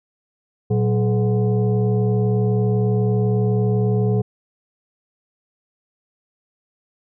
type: tone with frequency modulation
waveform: sine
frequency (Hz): 117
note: A#2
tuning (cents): +7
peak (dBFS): -15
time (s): 0.7-4.22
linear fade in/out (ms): 10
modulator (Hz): 306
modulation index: 0.99
effects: none